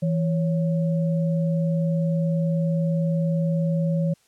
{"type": "tone pair together", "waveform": "sine", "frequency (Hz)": [164.81, 554.8], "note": ["E3", "C#5"], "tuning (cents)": [0, 1], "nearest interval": "octave + major sixth", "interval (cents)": 2101, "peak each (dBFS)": [-20, -29], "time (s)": [0.02, 4.14], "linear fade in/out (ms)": 10, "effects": ["white hiss -62 dBFS RMS until 4.27 s", "low-pass 10000 Hz 12 dB/octave"]}